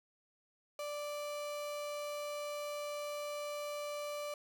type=tone; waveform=35% pulse; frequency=587 Hz; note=D5; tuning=1 cent flat; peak=-37 dBFS; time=0.79-4.34 s; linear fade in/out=2 ms; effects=none